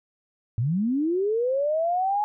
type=linear sweep; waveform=sine; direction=up; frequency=104.3 to 846 Hz; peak=-21 dBFS; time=0.58-2.24 s; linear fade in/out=0 ms; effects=none